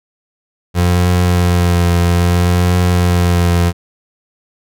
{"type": "tone with vibrato", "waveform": "30% pulse", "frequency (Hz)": 88, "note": "F2", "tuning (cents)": 14, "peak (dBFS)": -7, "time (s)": [0.74, 3.73], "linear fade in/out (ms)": 50, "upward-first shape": "triangle", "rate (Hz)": 0.61, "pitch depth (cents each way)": 30, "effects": []}